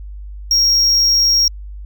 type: tone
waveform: triangle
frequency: 5588 Hz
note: F8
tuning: in tune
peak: -9 dBFS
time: 0.51-1.48 s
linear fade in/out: 2 ms
effects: added 50 Hz sine -28 dBFS peak until 1.85 s